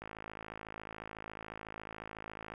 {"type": "click train", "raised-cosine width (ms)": 0.5, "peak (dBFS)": -28, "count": 137, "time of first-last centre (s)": [0.02, 2.539], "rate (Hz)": 54, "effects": ["11-bit"]}